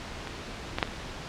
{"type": "clicks", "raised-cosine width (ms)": 0.3, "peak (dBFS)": [-19, -12, -6, -24], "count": 4, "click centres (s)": [0.273, 0.785, 0.828, 0.875], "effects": ["pink hiss -39 dBFS RMS until 1.28 s", "low-pass 5000 Hz 12 dB/octave"]}